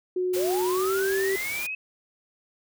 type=tone with pitch glide; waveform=sine; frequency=365.1 to 386.8 Hz; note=F#4 to G4; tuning=-23 to -23 cents; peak=-23 dBFS; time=0.16-1.36 s; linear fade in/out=5 ms; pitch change=+100 cents; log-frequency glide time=0.72-0.94 s
type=noise; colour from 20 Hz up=white; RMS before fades=-35 dBFS; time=0.33-1.67 s; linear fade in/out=10 ms
type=linear sweep; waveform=sine; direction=up; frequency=504 to 2600 Hz; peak=-29 dBFS; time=0.36-1.75 s; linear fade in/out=5 ms
effects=none